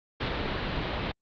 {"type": "low-pass noise", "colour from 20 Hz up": "pink", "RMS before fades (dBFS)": -31, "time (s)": [0.2, 1.12], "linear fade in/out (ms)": 10, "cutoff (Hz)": 4200, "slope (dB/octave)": 48, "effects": ["Opus 48 kbps"]}